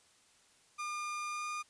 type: tone with pitch glide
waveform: 30% pulse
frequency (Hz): 1207 to 1215.4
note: D6 to D#6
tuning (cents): +47 to -41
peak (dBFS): -34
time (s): 0.78-1.63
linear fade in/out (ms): 20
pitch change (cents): +12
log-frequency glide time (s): 1.3-1.46
effects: white hiss -66 dBFS RMS until 1.69 s + resampled to 22050 Hz